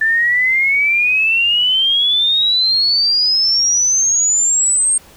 sine exponential sweep, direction up, 1760 to 8620 Hz, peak -11 dBFS, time 0.01-4.98 s, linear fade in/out 5 ms, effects pink hiss -44 dBFS RMS until 5.16 s

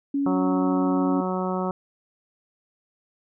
sine tone with pitch glide, 279.9 to 278 Hz, C#4 to C#4, +17 to +5 cents, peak -21 dBFS, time 0.14-1.21 s, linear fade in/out 5 ms, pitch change -12 cents, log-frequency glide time 0.54-0.9 s
harmonic tone, 185 Hz, F#3, in tune, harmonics 1 / 2 / 3 / 4 / 5 / 6 / 7, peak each -27 / -30 / -32 / -33 / -34 / -35 / -35 dBFS, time 0.26-1.71 s, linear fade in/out 2 ms
effects none

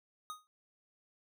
square tone with exponential decay, 1244.5 Hz, D#6, in tune, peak -38 dBFS, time 0.3-0.47 s, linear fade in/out 0 ms, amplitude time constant 35 ms, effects none

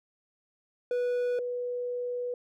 triangle / sine tone pair in turn, 490.5 / 490.5 Hz, B4 / B4, -12 / -12 cents, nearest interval unison, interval 0 cents, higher neither, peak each -24 / -30 dBFS, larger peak first, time 0.91-1.39 / 1.39-2.34 s, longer second, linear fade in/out 2 ms, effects none

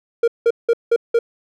triangle tone bursts, 466.2 Hz, A#4, in tune, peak -9 dBFS, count 5, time 0.23-1.19 s, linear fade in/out 5 ms, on 48 ms, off 180 ms, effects none

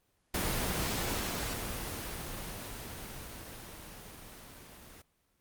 pink noise with level ramp, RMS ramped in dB -31 to -52 dBFS, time 0.34-5.02 s, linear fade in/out 5 ms, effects pink hiss -74 dBFS RMS until 5.4 s + Opus 24 kbps

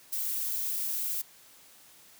violet noise, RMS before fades -32 dBFS, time 0.12-1.22 s, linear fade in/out 10 ms, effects white hiss -56 dBFS RMS until 2.19 s + high-pass 60 Hz 12 dB/octave

